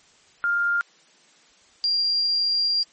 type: tone pair in turn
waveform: sine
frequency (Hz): 1402 / 4769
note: F6 / D8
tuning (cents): +6 / +26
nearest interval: octave + major sixth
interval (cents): 2120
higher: second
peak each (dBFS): -19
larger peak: neither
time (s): 0.44-0.81 / 1.84-2.83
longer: second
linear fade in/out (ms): 0
effects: white hiss -56 dBFS RMS until 2.92 s + MP3 32 kbps